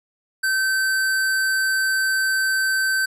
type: tone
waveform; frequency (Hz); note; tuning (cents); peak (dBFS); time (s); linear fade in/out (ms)
square; 1545; G6; -26; -19; 0.43-3.06; 10
effects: resampled to 32000 Hz